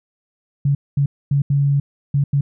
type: tone bursts at uneven times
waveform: sine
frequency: 141 Hz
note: C#3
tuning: 30 cents sharp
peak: -13 dBFS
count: 6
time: 0.65-0.75 / 0.97-1.06 / 1.31-1.42 / 1.5-1.8 / 2.14-2.24 / 2.33-2.41 s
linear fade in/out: 5 ms
effects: none